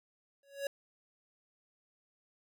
square tone with exponential growth, 558 Hz, C#5, 11 cents sharp, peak -31 dBFS, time 0.43-0.67 s, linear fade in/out 2 ms, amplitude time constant 52 ms, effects none

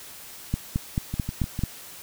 two click trains, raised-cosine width 5 ms, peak -11 / -16 dBFS, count 6 / 4, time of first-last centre 0.54-1.636 / 1.14-1.591 s, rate 4.56 / 6.65 Hz, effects white hiss -43 dBFS RMS until 2.02 s

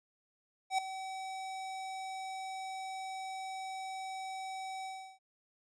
square tone with ADSR envelope, 763 Hz, G5, 47 cents flat, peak -27 dBFS, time 0.7-5.19 s, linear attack 83 ms, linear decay 4 ms, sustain -13 dB, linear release 340 ms, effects resampled to 22050 Hz

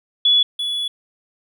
sine / triangle tone pair in turn, 3410 / 3410 Hz, G#7 / G#7, +45 / +45 cents, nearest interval unison, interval 0 cents, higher neither, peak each -11 / -19 dBFS, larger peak first, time 0.25-0.43 / 0.59-0.88 s, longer second, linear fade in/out 5 ms, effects none

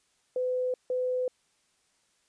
sine tone pair in turn, 505 / 505 Hz, B4 / B4, +39 / +39 cents, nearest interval unison, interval 0 cents, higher neither, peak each -26 / -26 dBFS, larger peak neither, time 0.36-0.74 / 0.9-1.28 s, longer neither, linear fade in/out 2 ms, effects white hiss -70 dBFS RMS until 2.28 s + resampled to 22050 Hz

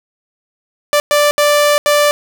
sawtooth tone bursts at uneven times, 587.3 Hz, D5, in tune, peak -5 dBFS, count 4, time 0.93-1 / 1.11-1.31 / 1.38-1.78 / 1.86-2.11 s, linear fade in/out 0 ms, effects none

